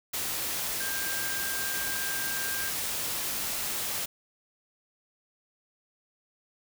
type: tone in noise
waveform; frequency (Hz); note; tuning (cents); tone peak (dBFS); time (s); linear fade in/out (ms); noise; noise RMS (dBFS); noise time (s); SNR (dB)
sine; 1591; G6; +25; -35; 0.8-2.7; 10; white; -32; 0.13-4.06; -6
effects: none